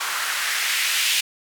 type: noise with band-pass filter sweep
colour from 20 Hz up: blue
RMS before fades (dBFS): -23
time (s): 0-1.21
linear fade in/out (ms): 10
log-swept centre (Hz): 1200 to 2800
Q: 1.7
effects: none